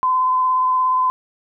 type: tone with vibrato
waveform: sine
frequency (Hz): 1022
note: C6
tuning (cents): -41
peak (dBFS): -14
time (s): 0.03-1.1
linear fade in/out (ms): 0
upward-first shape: sine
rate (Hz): 17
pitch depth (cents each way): 15
effects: none